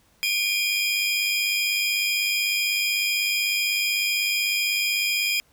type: tone cluster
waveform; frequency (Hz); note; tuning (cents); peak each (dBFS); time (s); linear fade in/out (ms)
square; 2332 / 2432 / 3228 / 4998; D7 / D#7 / G#7 / D#8; -13 / -40 / -50 / +7; -29 / -26 / -30 / -28; 0.23-5.4; 0
effects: pink hiss -61 dBFS RMS until 5.52 s